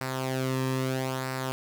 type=tone with flanger; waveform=sawtooth; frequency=130.81 Hz; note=C3; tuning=in tune; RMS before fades=-30 dBFS; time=0.01-1.52 s; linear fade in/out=0 ms; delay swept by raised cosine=0.3 to 1.4 ms; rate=0.77 Hz; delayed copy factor=-0.6; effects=8-bit